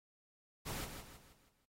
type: noise with echo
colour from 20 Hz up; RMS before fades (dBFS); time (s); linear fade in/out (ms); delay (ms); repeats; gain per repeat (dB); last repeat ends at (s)
pink; -43; 0.65-0.86; 20; 160; 5; -7; 1.66
effects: AAC 48 kbps